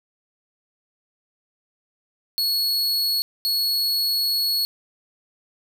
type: tone bursts at uneven times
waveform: 45% pulse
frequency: 4358 Hz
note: C#8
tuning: 30 cents flat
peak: -19 dBFS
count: 2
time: 2.38-3.22 / 3.45-4.65 s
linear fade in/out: 0 ms
effects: none